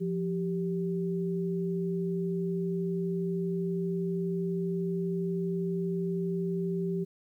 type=tone pair together; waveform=sine; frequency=174.03 / 390.4 Hz; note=F3 / G4; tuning=-6 / -7 cents; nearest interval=octave + major second; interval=1399 cents; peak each=-30 / -32 dBFS; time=0-7.05 s; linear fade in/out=20 ms; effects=11-bit